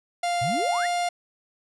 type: tone with pitch glide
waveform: 45% pulse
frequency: 698.5 to 702.5 Hz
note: F5 to F5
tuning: 0 to +10 cents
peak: -23 dBFS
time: 0.23-1.09 s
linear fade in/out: 5 ms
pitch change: +10 cents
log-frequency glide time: 0.62-0.75 s
type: exponential sweep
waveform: sine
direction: up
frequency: 107 to 2093 Hz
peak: -28 dBFS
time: 0.41-0.87 s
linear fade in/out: 10 ms
effects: resampled to 24000 Hz